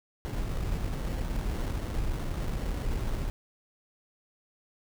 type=noise with sample-and-hold; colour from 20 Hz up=brown; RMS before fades=-31 dBFS; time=0.25-3.3 s; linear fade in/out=0 ms; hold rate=2450 Hz; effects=none